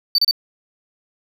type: tone bursts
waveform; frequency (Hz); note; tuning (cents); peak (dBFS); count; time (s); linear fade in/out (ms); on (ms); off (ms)
triangle; 4581; D8; -44; -11; 3; 0.15-0.311; 2; 33; 31
effects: none